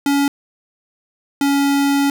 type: tone pair in turn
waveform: square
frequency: 281.7 / 280.5 Hz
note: C#4 / C#4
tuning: +28 / +21 cents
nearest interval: unison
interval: 7 cents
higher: first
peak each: -14 dBFS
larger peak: neither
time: 0.06-0.28 / 1.41-2.1 s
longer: second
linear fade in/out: 2 ms
effects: none